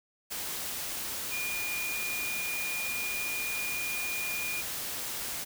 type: tone in noise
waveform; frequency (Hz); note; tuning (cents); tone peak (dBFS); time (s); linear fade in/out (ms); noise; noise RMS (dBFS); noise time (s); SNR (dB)
sine; 2430; D#7; -42; -33; 1.31-4.62; 20; white; -36; 0.3-5.45; 0
effects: none